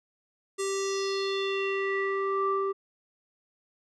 square tone with low-pass filter sweep, 391.1 Hz, G4, 4 cents flat, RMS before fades -29 dBFS, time 0.58-2.73 s, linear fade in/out 20 ms, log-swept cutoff 8300 to 920 Hz, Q 3.9, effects none

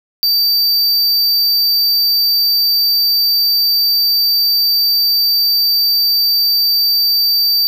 square tone, 4643 Hz, D8, 21 cents flat, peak -11 dBFS, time 0.23-7.67 s, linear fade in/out 0 ms, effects none

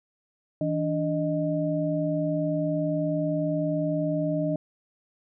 sine tone cluster, 161.9 / 291.7 / 618 Hz, E3 / D4 / D#5, -31 / -12 / -12 cents, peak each -28 dBFS, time 0.61-4.56 s, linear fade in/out 2 ms, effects none

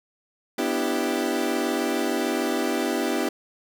30% pulse chord, E minor seventh, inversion second, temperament equal with one note detuned, 246.9 / 293.7 / 333.3 / 392 Hz, B3 / D4 / E4 / G4, 0 / 0 / +19 / 0 cents, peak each -26 dBFS, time 0.58-3.29 s, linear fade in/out 5 ms, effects none

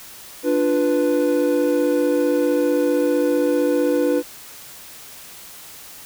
triangle chord, B diminished, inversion first, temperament equal, 293.7 / 349.2 / 493.9 Hz, D4 / F4 / B4, 0 / 0 / 0 cents, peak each -18 / -21 / -17 dBFS, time 0.43-4.23 s, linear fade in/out 50 ms, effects white hiss -40 dBFS RMS until 6.05 s

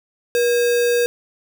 sine tone with sample-and-hold, 479.6 Hz, A#4, 49 cents sharp, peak -14 dBFS, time 0.35-1.06 s, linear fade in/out 0 ms, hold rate 2100 Hz, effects none

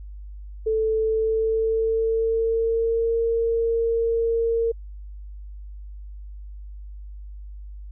sine tone with pitch glide, 440 to 459.2 Hz, A4 to A#4, 0 to -26 cents, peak -19 dBFS, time 0.66-4.72 s, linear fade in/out 10 ms, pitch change +74 cents, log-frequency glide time 0.98-3.15 s, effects added 50 Hz sine -35 dBFS peak until 7.91 s

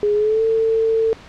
sine tone with pitch glide, 415.3 to 447.7 Hz, G#4 to A4, 0 to +30 cents, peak -14 dBFS, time 0.03-1.13 s, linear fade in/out 0 ms, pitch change +130 cents, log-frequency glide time 0.14-0.43 s, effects pink hiss -41 dBFS RMS until 1.28 s + low-pass 4000 Hz 12 dB/octave

